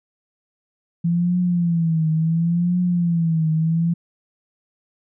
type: tone with vibrato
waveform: sine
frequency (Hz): 168.2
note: E3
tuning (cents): +35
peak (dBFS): -16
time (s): 1.04-3.94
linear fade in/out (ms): 10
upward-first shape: triangle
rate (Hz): 0.71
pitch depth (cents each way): 120
effects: none